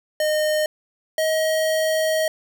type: tone pair in turn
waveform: square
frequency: 613 / 632.4 Hz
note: D#5 / D#5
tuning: -26 / +28 cents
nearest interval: minor second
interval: 54 cents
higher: second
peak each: -19 dBFS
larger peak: neither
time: 0.2-0.66 / 1.18-2.28 s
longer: second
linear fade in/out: 2 ms
effects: none